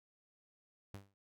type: tone with exponential decay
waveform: sawtooth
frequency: 99.1 Hz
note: G2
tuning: 19 cents sharp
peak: -40 dBFS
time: 0.94-1.14 s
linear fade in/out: 0 ms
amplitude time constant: 42 ms
effects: none